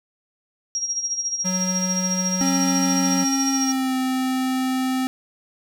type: tone with tremolo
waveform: sine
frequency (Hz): 5630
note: F8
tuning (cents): +13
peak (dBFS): -20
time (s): 0.75-3.72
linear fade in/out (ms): 0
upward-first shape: sine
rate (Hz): 14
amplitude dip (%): 65
type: tone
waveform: square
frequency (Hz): 185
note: F#3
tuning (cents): 0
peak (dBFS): -24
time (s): 1.44-3.25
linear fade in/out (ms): 20
type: tone with pitch glide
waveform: square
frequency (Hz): 270 to 259.2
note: C#4 to C4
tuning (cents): -45 to -16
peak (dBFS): -21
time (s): 2.41-5.07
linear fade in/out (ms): 0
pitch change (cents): -71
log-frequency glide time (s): 3.51-3.96
effects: none